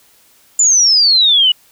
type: exponential sweep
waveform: sine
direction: down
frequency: 7200 to 2895 Hz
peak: -7 dBFS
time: 0.59-1.52 s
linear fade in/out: 5 ms
effects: white hiss -50 dBFS RMS until 1.71 s